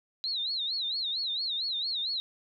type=tone with vibrato; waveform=sine; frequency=3970 Hz; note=B7; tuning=8 cents sharp; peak=-29 dBFS; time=0.24-2.2 s; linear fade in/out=0 ms; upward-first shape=sine; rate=4.4 Hz; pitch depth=170 cents each way; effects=none